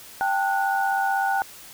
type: tone cluster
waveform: sine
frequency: 786 / 882 / 1466 Hz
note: G5 / A5 / F#6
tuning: +4 / +4 / -16 cents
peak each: -22 / -29 / -26 dBFS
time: 0.21-1.42 s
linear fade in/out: 0 ms
effects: white hiss -44 dBFS RMS until 1.73 s